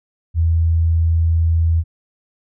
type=tone; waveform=sine; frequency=82.41 Hz; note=E2; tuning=in tune; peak=-12 dBFS; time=0.34-1.84 s; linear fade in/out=50 ms; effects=none